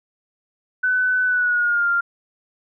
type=tone with pitch glide; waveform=sine; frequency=1504 to 1395.2 Hz; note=F#6 to F6; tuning=+28 to -2 cents; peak=-16 dBFS; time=0.83-2.01 s; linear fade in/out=10 ms; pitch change=-130 cents; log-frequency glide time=1.25-1.89 s; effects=none